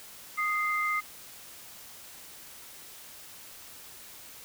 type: tone pair together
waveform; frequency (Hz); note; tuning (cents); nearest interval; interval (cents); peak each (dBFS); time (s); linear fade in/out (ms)
sine; 1241 / 2087; D#6 / C7; -5 / -5; major sixth; 900; -29 / -29; 0.37-1.01; 20
effects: white hiss -48 dBFS RMS until 4.44 s